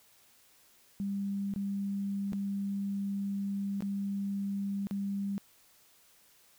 sine tone with dropouts, 198.8 Hz, G3, 25 cents sharp, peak -31 dBFS, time 1-5.38 s, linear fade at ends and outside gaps 0 ms, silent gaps 1.538-1.561 / 2.323-2.332 / 3.806-3.823 / 4.87-4.91 s, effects white hiss -63 dBFS RMS until 6.58 s

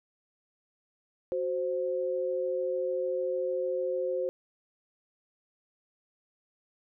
sine tone pair together, 370 / 523.3 Hz, F#4 / C5, 0 / 0 cents, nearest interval tritone, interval 600 cents, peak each -33 / -29 dBFS, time 1.32-4.29 s, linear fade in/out 0 ms, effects none

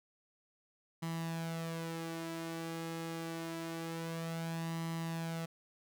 sawtooth tone with flanger, 164.81 Hz, E3, in tune, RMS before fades -40 dBFS, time 1.02-5.46 s, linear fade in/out 10 ms, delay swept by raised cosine 0.99 to 3.69 ms, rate 0.26 Hz, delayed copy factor +0.55, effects none

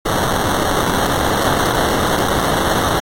white noise with sample-and-hold, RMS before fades -17 dBFS, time 0.05-3 s, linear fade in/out 10 ms, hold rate 2450 Hz, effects AAC 48 kbps

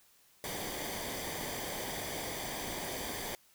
pink noise with comb filter, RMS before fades -39 dBFS, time 0.44-3.35 s, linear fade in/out 0 ms, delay 0.74 ms, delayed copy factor -0.65, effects white hiss -65 dBFS RMS until 3.54 s

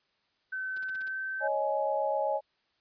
sine tone with pitch glide, 1528 to 1545.8 Hz, G6 to G6, -45 to -25 cents, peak -32 dBFS, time 0.52-1.48 s, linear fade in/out 10 ms, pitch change +20 cents, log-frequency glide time 0.82-1.2 s
white noise bursts, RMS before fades -48 dBFS, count 6, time 0.76-1.085 s, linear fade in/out 5 ms, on 20 ms, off 41 ms
sine chord, C# suspended second, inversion none, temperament equal with one note detuned, 554.4 / 622.3 / 839.3 Hz, C#5 / D#5 / G#5, 0 / 0 / +18 cents, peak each -31 dBFS, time 1.4-2.41 s, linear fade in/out 50 ms
effects white hiss -73 dBFS RMS until 2.8 s + resampled to 11025 Hz

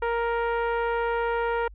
10% pulse tone with low-pass filter, 467.7 Hz, A#4, 6 cents sharp, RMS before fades -26 dBFS, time 0.02-1.68 s, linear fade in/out 5 ms, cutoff 1100 Hz, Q 0.66, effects added 50 Hz sine -43 dBFS peak until 1.74 s + resampled to 8000 Hz

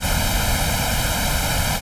pink noise with comb filter, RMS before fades -20 dBFS, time 0-1.81 s, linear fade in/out 50 ms, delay 1.3 ms, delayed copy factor +0.95, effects resampled to 32000 Hz

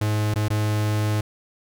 45% pulse tone with dropouts, 106 Hz, G#2, 36 cents sharp, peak -20 dBFS, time 0.01-1.21 s, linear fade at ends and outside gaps 5 ms, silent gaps 0.341-0.358 / 0.484-0.502 s, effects none

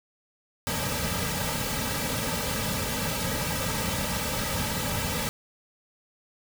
pink noise with comb filter, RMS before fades -29 dBFS, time 0.67-5.29 s, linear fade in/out 0 ms, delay 2.8 ms, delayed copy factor -0.9, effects none

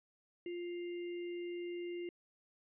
sine tone with sample-and-hold, 349.2 Hz, F4, in tune, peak -39 dBFS, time 0.46-2.09 s, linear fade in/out 2 ms, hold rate 2450 Hz, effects resampled to 8000 Hz

